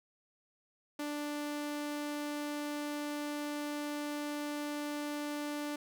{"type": "tone", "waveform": "sawtooth", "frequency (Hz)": 294.1, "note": "D4", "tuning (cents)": 3, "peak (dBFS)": -32, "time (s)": [0.99, 5.76], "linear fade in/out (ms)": 5, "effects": []}